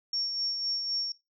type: tone with tremolo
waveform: sine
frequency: 5500 Hz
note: F8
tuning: 27 cents flat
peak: -27 dBFS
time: 0.13-1.12 s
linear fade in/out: 2 ms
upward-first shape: sine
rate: 3.9 Hz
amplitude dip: 40%
effects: noise-tail reverb RT60 0.2 s tail -20 dB re dry